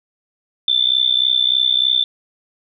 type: tone with amplitude modulation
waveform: sine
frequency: 3532 Hz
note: A7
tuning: 6 cents sharp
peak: -9 dBFS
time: 0.68-2.04 s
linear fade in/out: 2 ms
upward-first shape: sine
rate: 63.3 Hz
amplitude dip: 90%
effects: none